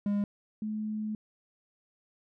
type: tone pair in turn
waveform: triangle / sine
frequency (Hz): 203.7 / 214.5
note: G#3 / A3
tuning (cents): -33 / -44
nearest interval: minor second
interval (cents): 89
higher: second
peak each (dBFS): -24 / -31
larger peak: first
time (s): 0.06-0.24 / 0.62-1.15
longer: second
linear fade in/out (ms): 2
effects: none